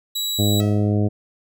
sawtooth tone, 3900 Hz, B7, 23 cents flat, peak -19 dBFS, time 0.15-0.61 s, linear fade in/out 10 ms
harmonic tone, 103.83 Hz, G#2, in tune, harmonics 1 / 2 / 3 / 4 / 5 / 6 / 7, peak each -18 / -22 / -25 / -28 / -33 / -32 / -37 dBFS, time 0.38-1.09 s, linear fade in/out 20 ms
sawtooth tone with exponential decay, 648 Hz, E5, 30 cents flat, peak -27 dBFS, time 0.6-1.06 s, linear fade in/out 1 ms, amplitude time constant 100 ms
effects none

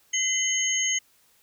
sine tone cluster, 2052 / 3020 / 6480 Hz, C7 / F#7 / G#8, -34 / +35 / -43 cents, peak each -28 / -28 / -25 dBFS, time 0.13-0.99 s, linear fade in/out 10 ms, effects white hiss -62 dBFS RMS until 1.42 s

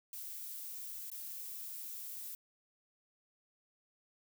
violet noise with dropouts, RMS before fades -45 dBFS, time 0.13-2.35 s, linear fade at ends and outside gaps 1 ms, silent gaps 1.101-1.116 s, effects none

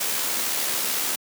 white noise with amplitude modulation, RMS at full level -24 dBFS, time 0-1.16 s, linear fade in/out 10 ms, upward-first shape sine, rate 73.5 Hz, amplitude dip 30%, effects high-pass 200 Hz 12 dB/octave

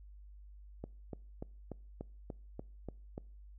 click train, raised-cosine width 2 ms, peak -28 dBFS, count 9, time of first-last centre 0.84-3.179 s, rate 3.42 Hz, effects noise-tail reverb RT60 0.5 s tail -25 dB re dry + added 50 Hz sine -51 dBFS peak until 3.58 s

